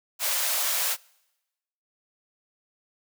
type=high-pass noise; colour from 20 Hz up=white; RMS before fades=-26 dBFS; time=0.19-0.97 s; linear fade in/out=50 ms; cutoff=510 Hz; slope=96 dB/octave; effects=noise-tail reverb RT60 1.0 s tail -26 dB re dry